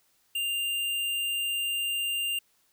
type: tone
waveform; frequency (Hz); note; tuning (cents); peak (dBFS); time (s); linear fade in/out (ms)
square; 2794; F7; 0; -28; 0.35-2.39; 5
effects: white hiss -68 dBFS RMS until 2.72 s